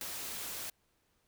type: noise with ADSR envelope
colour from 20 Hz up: white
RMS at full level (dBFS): -36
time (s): 0.01-0.7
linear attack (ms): 3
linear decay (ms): 3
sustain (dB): -5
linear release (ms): 4
effects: pink hiss -75 dBFS RMS until 1.27 s